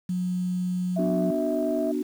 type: tone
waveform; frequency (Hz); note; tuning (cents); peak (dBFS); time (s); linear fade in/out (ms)
sine; 181; F#3; -38; -24; 0.09-1.31; 5
type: tone with pitch glide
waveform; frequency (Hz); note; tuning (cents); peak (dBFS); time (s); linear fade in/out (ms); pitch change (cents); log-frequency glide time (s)
sine; 655 to 647.9; E5 to E5; -11 to -30; -26; 0.96-1.92; 10; -19; 1.25-1.53
type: chord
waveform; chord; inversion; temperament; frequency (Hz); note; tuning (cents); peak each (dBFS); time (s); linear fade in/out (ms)
sine; B minor; none; just; 246.9 / 296.3 / 370.4; B3 / D4 / F#4; 0 / +15 / +2; -29 / -27 / -30; 0.98-2.03; 10
effects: tanh soft clip ceiling -14 dBFS + 8-bit